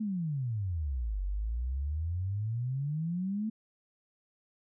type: exponential two-way sweep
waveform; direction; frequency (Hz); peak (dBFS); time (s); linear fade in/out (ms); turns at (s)
sine; down then up; 223.6 to 46.17 to 223.6; -30; 0-3.5; 10; 1.22
effects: none